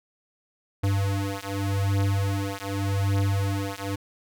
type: beating tone pair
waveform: square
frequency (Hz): 98.3 / 99.15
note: G2 / G2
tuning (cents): +5 / +20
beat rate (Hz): 0.85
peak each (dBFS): -27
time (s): 0.83-3.96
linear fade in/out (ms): 10
effects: none